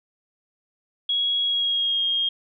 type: tone with pitch glide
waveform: sine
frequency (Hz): 3322 to 3239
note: G#7 to G#7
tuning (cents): 0 to -44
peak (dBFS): -20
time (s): 1.09-2.29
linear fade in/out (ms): 5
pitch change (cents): -44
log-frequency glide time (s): 1.42-2.04
effects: none